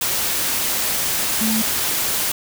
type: tone in noise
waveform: sine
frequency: 220 Hz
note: A3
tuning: in tune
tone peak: -19 dBFS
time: 1.41-1.62 s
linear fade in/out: 5 ms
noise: white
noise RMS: -21 dBFS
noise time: 0.01-2.32 s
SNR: -1 dB
effects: none